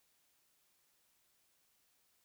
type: silence
effects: white hiss -75 dBFS RMS until 2.24 s